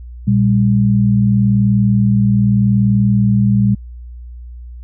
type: tone pair together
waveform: sine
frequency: 118.56 / 199.4 Hz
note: A#2 / G3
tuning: +30 / +30 cents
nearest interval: major sixth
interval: 900 cents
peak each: -12 dBFS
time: 0.27-3.75 s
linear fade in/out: 10 ms
effects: added 60 Hz sine -29 dBFS peak until 4.83 s